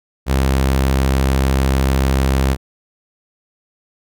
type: tone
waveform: sawtooth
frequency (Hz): 66.7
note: C2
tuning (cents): +34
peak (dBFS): -9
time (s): 0.26-2.57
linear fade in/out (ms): 50
effects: none